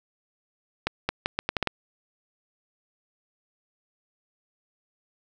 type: accelerating click train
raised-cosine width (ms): 0.3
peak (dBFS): -8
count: 8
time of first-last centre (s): 0.87-1.673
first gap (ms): 220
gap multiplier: 0.77
effects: none